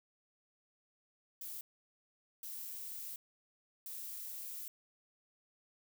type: noise bursts at uneven times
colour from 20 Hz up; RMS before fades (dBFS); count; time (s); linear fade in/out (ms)
violet; -45; 3; 1.41-1.61 / 2.43-3.16 / 3.86-4.68; 2
effects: none